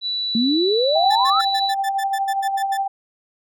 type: tone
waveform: sine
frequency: 3951 Hz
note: B7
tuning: in tune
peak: -21 dBFS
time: 0.01-1.74 s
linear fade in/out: 50 ms
type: exponential sweep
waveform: sine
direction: up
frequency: 220 to 1380 Hz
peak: -16 dBFS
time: 0.35-1.41 s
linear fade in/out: 2 ms
type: tone with tremolo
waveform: sine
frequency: 784 Hz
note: G5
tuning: in tune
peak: -17 dBFS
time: 0.95-2.88 s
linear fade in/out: 10 ms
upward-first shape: sine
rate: 12 Hz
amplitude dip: 45%
type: tone bursts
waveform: sawtooth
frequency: 1760 Hz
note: A6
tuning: in tune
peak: -24 dBFS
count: 12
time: 1.1-2.775 s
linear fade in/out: 10 ms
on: 58 ms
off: 89 ms
effects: none